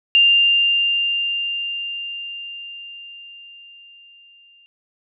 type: tone with exponential decay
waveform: sine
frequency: 2794 Hz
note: F7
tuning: in tune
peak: -9 dBFS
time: 0.15-4.66 s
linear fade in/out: 0 ms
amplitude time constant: 980 ms
effects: none